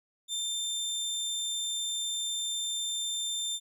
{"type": "tone", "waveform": "25% pulse", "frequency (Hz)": 3584, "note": "A7", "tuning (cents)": 31, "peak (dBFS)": -27, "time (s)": [0.28, 3.6], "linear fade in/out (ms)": 50, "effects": []}